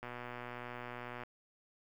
click train, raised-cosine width 0.5 ms, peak -29 dBFS, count 148, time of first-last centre 0.03-1.235 s, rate 122 Hz, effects 10-bit

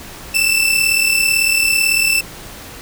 sawtooth tone pair together, 2637 / 2675 Hz, E7 / E7, 0 / +25 cents, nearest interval unison, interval 25 cents, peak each -12 dBFS, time 0.34-2.21 s, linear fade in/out 10 ms, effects pink hiss -34 dBFS RMS until 2.81 s

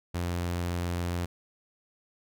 sawtooth tone, 87.31 Hz, F2, in tune, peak -25 dBFS, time 0.14-1.26 s, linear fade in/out 10 ms, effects none

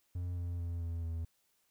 triangle tone with pitch steps, 88.6 / 87.03 / 85.48 / 83.97 / 82.48 Hz, F2 / F2 / F2 / E2 / E2, +25 / -6 / -37 / +33 / +2 cents, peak -33 dBFS, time 0.15-1.25 s, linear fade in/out 5 ms, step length 220 ms, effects white hiss -75 dBFS RMS until 1.7 s

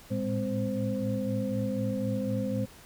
sine tone cluster, 110.1 / 114.1 / 203.6 / 257.3 / 522 Hz, A2 / A#2 / G#3 / C4 / C5, +2 / -37 / -34 / -29 / -4 cents, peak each -37 / -36 / -31 / -34 / -34 dBFS, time 0.1-2.66 s, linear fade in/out 20 ms, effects pink hiss -52 dBFS RMS until 2.85 s

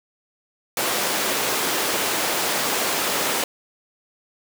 pink high-pass noise, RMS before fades -23 dBFS, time 0.77-3.44 s, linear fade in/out 2 ms, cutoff 360 Hz, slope 12 dB/octave, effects none

